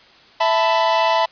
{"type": "chord", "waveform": "45% pulse", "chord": "E suspended fourth", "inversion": "none", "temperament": "equal with one note detuned", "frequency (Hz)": [659.3, 880, 997.5], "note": ["E5", "A5", "B5"], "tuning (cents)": [0, 0, 17], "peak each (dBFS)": -19, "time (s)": [0.4, 1.26], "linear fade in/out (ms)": 10, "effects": ["white hiss -48 dBFS RMS until 1.31 s", "resampled to 11025 Hz"]}